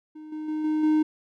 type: tone with level steps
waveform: triangle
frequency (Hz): 308.5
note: D#4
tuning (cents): -15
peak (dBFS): -37 / -29 / -24 / -20 / -16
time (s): 0.15-1.03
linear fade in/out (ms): 10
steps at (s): 0.32 / 0.48 / 0.64 / 0.83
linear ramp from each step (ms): 5
effects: none